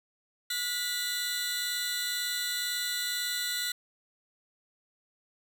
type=tone cluster; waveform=sawtooth; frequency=1448 / 1972 / 3535 / 4006 Hz; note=F#6 / B6 / A7 / B7; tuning=-38 / -3 / +7 / +24 cents; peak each=-34 / -34 / -35 / -30 dBFS; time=0.5-3.72 s; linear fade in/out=5 ms; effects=none